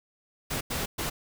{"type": "noise bursts at uneven times", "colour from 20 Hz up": "pink", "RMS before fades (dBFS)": -31, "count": 3, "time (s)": [[0.5, 0.61], [0.7, 0.86], [0.98, 1.1]], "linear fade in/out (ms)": 10, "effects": []}